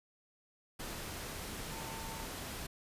sine tone in noise, 898 Hz, A5, 35 cents sharp, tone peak -48 dBFS, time 1.71-2.26 s, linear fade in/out 10 ms, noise pink, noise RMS -43 dBFS, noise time 0.79-2.67 s, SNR -8 dB, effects resampled to 32000 Hz

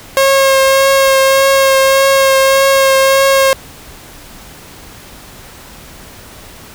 sawtooth tone with vibrato, 540 Hz, C#5, 45 cents flat, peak -3 dBFS, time 0.17-3.53 s, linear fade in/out 0 ms, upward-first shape triangle, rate 1.7 Hz, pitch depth 18 cents each way, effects pink hiss -35 dBFS RMS until 6.74 s

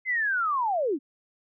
sine linear sweep, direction down, 2093 to 246.3 Hz, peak -23 dBFS, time 0.05-0.99 s, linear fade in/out 50 ms, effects none

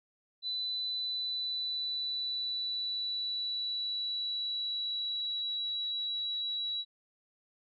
sine tone with pitch glide, 3996 to 3902 Hz, B7 to B7, +20 to -22 cents, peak -32 dBFS, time 0.42-6.85 s, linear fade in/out 50 ms, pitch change -42 cents, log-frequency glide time 0.87-5.46 s, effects none

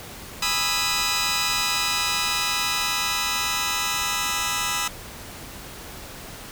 10% pulse chord, E major seventh, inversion first, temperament just, 824.1 / 988.9 / 1236.1 / 1318.5 Hz, G#5 / B5 / D#6 / E6, -14 / +2 / -12 / 0 cents, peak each -24 / -19 / -20 / -19 dBFS, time 0.42-4.88 s, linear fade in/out 5 ms, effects pink hiss -39 dBFS RMS until 6.51 s

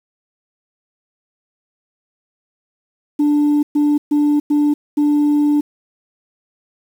sine tone bursts at uneven times, 294.1 Hz, D4, 3 cents sharp, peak -9 dBFS, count 5, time 3.19-3.63 / 3.75-3.98 / 4.11-4.4 / 4.5-4.74 / 4.97-5.61 s, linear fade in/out 10 ms, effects tanh soft clip ceiling -10 dBFS + 7-bit

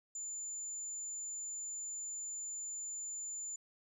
sine tone, 7060 Hz, A8, 5 cents sharp, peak -38 dBFS, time 0.15-3.56 s, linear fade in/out 5 ms, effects tanh soft clip ceiling -38 dBFS

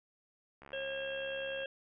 click train, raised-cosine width 0.5 ms, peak -37 dBFS, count 72, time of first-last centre 0.62-1.633 s, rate 70.1 Hz
harmonic tone, 541 Hz, C#5, 42 cents flat, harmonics 1 / 3 / 5 / 6, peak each -38 / -43 / -45 / -46 dBFS, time 0.73-1.66 s, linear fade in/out 2 ms
effects none

